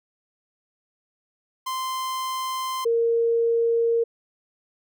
45% pulse / sine tone pair in turn, 1040 / 463.3 Hz, C6 / A#4, -11 / -11 cents, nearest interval octave + major second, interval 1400 cents, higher first, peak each -26 / -18 dBFS, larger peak second, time 1.66-2.85 / 2.85-4.04 s, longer neither, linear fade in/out 10 ms, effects none

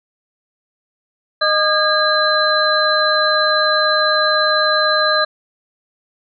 sine tone cluster, 615 / 1216 / 1634 / 4053 Hz, D#5 / D#6 / G#6 / B7, -20 / -40 / -29 / +44 cents, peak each -18 dBFS, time 1.41-5.25 s, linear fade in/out 10 ms, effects none

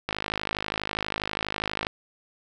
click train, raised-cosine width 0.3 ms, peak -11 dBFS, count 94, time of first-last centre 0.09-1.868 s, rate 52.3 Hz, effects none

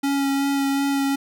square tone with vibrato, 277.2 Hz, C#4, in tune, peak -20 dBFS, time 0.03-1.16 s, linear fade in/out 10 ms, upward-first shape sine, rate 2.7 Hz, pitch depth 13 cents each way, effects none

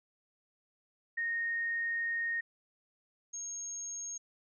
sine tone pair in turn, 1854 / 6525 Hz, A#6 / G#8, -10 / -32 cents, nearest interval octave + minor seventh, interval 2178 cents, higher second, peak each -31 / -38 dBFS, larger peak first, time 1.17-2.41 / 3.33-4.18 s, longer first, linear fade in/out 10 ms, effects none

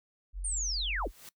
sine tone, 45.59 Hz, F#1, 25 cents flat, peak -34 dBFS, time 0.33-1.12 s, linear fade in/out 50 ms
sine linear sweep, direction down, 9150 to 188.7 Hz, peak -31 dBFS, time 0.44-1.08 s, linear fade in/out 10 ms
white noise with exponential growth, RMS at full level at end -46 dBFS, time 0.86-1.29 s, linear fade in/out 2 ms, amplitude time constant 92 ms
effects noise-tail reverb RT60 0.1 s tail -21 dB re dry

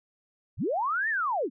sine linear two-way sweep, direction up then down, 47.6 to 1867 to 204.8 Hz, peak -25 dBFS, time 0.57-1.5 s, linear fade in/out 50 ms, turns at 1.09 s, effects none

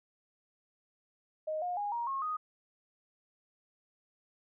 sine tone with pitch steps, 622.3 / 714.8 / 821.1 / 943.2 / 1083.5 / 1244.6 Hz, D#5 / F5 / G#5 / A#5 / C#6 / D#6, 0 / +40 / -20 / +20 / -40 / 0 cents, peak -32 dBFS, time 1.47-2.37 s, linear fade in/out 10 ms, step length 150 ms, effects none

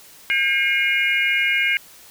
sine tone cluster, 1605 / 2155 / 2408 / 2871 Hz, G6 / C#7 / D7 / F7, +40 / -49 / +43 / +47 cents, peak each -23 / -19 / -24 / -26 dBFS, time 0.3-1.77 s, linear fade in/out 0 ms, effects white hiss -46 dBFS RMS until 2.1 s

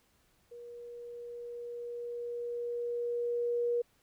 sine tone with level ramp, 477.5 Hz, A#4, 42 cents sharp, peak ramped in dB -45 to -27 dBFS, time 0.51-3.82 s, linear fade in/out 10 ms, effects pink hiss -70 dBFS RMS until 4.02 s

